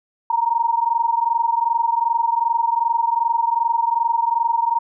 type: tone pair together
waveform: sine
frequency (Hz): 920 / 942.6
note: A#5 / A#5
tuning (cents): -23 / +19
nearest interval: unison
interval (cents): 42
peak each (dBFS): -19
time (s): 0.3-4.79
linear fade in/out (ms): 5
effects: none